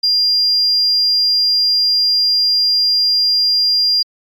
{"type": "tone", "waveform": "sine", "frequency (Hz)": 4800, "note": "D8", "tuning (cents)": 37, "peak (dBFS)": -10, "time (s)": [0.03, 4.03], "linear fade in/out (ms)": 10, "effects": ["tanh soft clip ceiling -7 dBFS", "AAC 64 kbps"]}